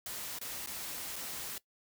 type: noise with dropouts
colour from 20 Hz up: white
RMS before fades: -41 dBFS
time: 0.06-1.58 s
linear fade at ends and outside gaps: 1 ms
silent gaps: 0.387-0.413 / 0.661-0.672 / 1.159-1.163 s
effects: noise-tail reverb RT60 0.1 s tail -19 dB re dry